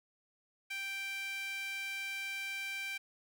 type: tone with high-pass filter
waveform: sawtooth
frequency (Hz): 784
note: G5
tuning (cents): 0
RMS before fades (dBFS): -40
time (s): 0.7-2.98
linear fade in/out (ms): 10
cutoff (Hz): 2100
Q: 7.8
effects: none